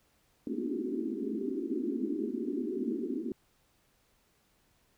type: band-pass noise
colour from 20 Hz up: pink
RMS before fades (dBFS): -34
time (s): 0.47-3.32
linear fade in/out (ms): 2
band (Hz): 220 to 400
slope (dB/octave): 96
effects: pink hiss -70 dBFS RMS until 4.97 s